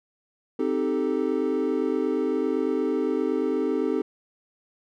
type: chord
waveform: triangle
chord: A half-diminished seventh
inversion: first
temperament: equal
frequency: 261.6 / 311.1 / 392 / 440 Hz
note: C4 / Eb4 / G4 / A4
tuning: 0 / 0 / 0 / 0 cents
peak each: -26 dBFS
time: 0.59-4.02 s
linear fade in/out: 5 ms
effects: none